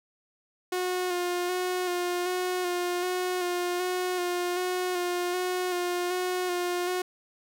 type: tone with vibrato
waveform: sawtooth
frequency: 359.4 Hz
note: F4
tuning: 50 cents sharp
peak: -23 dBFS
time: 0.72-7.02 s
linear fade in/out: 5 ms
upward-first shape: square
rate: 1.3 Hz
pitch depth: 22 cents each way
effects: none